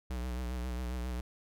square tone with vibrato, 61.74 Hz, B1, in tune, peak -35 dBFS, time 0.1-1.21 s, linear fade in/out 5 ms, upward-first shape sine, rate 7.4 Hz, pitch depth 61 cents each way, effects none

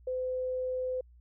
sine tone, 510 Hz, C5, 44 cents flat, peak -30 dBFS, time 0.07-1.01 s, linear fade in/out 5 ms, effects added 60 Hz sine -54 dBFS peak until 1.2 s

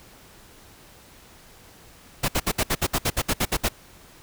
pink noise bursts, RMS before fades -22 dBFS, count 13, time 2.23-3.688 s, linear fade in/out 10 ms, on 54 ms, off 63 ms, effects pink hiss -50 dBFS RMS until 4.22 s

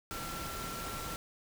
sine tone in noise, 1356 Hz, E6, 49 cents sharp, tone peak -43 dBFS, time 0.11-1.16 s, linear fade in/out 0 ms, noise pink, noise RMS -41 dBFS, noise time 0.11-1.16 s, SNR -5 dB, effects none

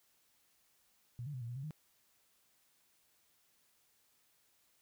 sine tone with pitch steps, 120.6 / 147 / 127 / 116.4 / 121.8 / 135.2 / 153.6 Hz, B2 / D3 / B2 / A#2 / B2 / C#3 / D#3, -41 / +2 / +49 / -2 / -24 / -43 / -22 cents, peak -40 dBFS, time 1.19-1.708 s, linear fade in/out 0 ms, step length 74 ms, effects white hiss -73 dBFS RMS until 4.81 s

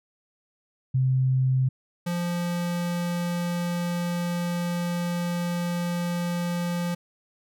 sine / square tone pair in turn, 130.4 / 174.06 Hz, C3 / F3, -5 / -6 cents, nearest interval perfect fourth, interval 499 cents, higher second, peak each -19 / -26 dBFS, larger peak first, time 0.94-1.69 / 2.06-6.95 s, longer second, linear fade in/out 10 ms, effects none

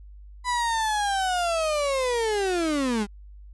35% pulse linear sweep, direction down, 1000 to 196 Hz, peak -21 dBFS, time 0.44-3.07 s, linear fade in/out 50 ms, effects added 50 Hz sine -42 dBFS peak until 3.53 s + resampled to 24000 Hz

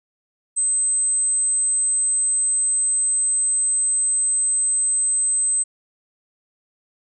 sine tone, 8200 Hz, C9, 36 cents flat, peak -17 dBFS, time 0.56-5.64 s, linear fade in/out 20 ms, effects none

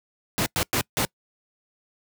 pink noise bursts at uneven times, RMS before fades -23 dBFS, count 4, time 0.38-0.46 / 0.56-0.63 / 0.73-0.81 / 0.97-1.05 s, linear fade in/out 0 ms, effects noise-tail reverb RT60 0.1 s tail -25 dB re dry + high-pass 80 Hz 12 dB/octave

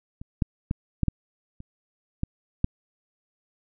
clicks, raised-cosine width 5 ms, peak -26 / -9 / -13 / -10 / -10 / -28 / -13 / -8 dBFS, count 8, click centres 0.215 / 0.422 / 0.711 / 1.033 / 1.083 / 1.604 / 2.234 / 2.644 s, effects none

